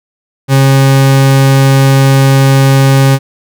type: tone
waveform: 40% pulse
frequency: 135.6 Hz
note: C#3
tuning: 38 cents flat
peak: -3 dBFS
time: 0.48-3.19 s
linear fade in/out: 50 ms
effects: none